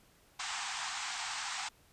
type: band-pass noise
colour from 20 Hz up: pink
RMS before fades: -39 dBFS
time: 0.39-1.69 s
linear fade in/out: 10 ms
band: 740 to 8400 Hz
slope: 96 dB/octave
effects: pink hiss -65 dBFS RMS until 1.92 s + resampled to 32000 Hz